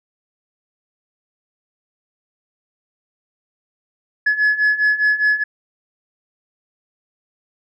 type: beating tone pair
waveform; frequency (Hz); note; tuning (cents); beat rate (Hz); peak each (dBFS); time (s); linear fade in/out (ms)
sine; 1700 / 1704.9; G#6 / G#6; +40 / +45; 4.9; -17 / -14; 4.26-5.44; 10
effects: tanh soft clip ceiling -10 dBFS